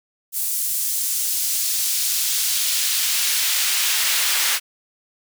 pink noise with high-pass filter sweep, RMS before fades -21 dBFS, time 0.32-4.6 s, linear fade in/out 50 ms, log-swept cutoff 9300 to 1800 Hz, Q 0.76, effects none

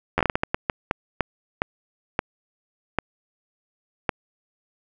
slowing click train, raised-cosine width 0.5 ms, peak -5 dBFS, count 16, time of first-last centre 0.18-4.092 s, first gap 11 ms, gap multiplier 1.39, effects none

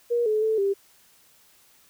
sine tone with pitch steps, 475.9 / 429.5 / 439.4 / 395.8 Hz, A#4 / A4 / A4 / G4, +36 / -42 / -2 / +17 cents, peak -20 dBFS, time 0.1-0.74 s, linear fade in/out 20 ms, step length 160 ms, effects white hiss -58 dBFS RMS until 1.89 s

